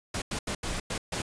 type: noise bursts at uneven times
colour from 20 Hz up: pink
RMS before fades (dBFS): -32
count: 6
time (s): 0.14-0.22 / 0.31-0.39 / 0.47-0.55 / 0.63-0.8 / 0.9-0.98 / 1.12-1.22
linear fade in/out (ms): 5
effects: resampled to 22050 Hz